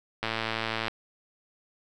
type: click train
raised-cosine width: 0.3 ms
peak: -13 dBFS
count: 74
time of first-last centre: 0.23-0.882 s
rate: 112 Hz
effects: none